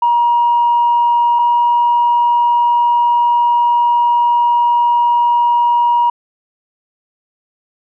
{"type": "tone pair in turn", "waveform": "sine", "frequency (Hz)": [951, 954.5], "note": ["A#5", "A#5"], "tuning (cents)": [34, 41], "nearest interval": "unison", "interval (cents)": 7, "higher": "second", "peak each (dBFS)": -8, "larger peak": "neither", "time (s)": [[0.02, 1.39], [1.39, 6.1]], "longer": "second", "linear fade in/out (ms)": 5, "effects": ["tanh soft clip ceiling -5 dBFS"]}